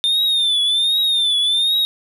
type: tone with vibrato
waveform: triangle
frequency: 3600 Hz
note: A7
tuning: 39 cents sharp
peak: -13 dBFS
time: 0.04-1.85 s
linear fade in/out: 0 ms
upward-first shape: triangle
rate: 1.3 Hz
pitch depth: 110 cents each way
effects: none